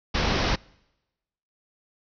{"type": "low-pass noise", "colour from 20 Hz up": "pink", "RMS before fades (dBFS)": -24, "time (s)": [0.14, 0.56], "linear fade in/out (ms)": 10, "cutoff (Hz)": 5700, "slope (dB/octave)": 96, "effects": ["noise-tail reverb RT60 1.0 s tail -26 dB re dry"]}